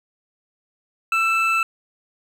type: tone pair together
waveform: triangle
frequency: 1339.2 / 2637 Hz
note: E6 / E7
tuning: +27 / 0 cents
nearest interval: octave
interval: 1173 cents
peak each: -18 dBFS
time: 1.12-1.63 s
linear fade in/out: 2 ms
effects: none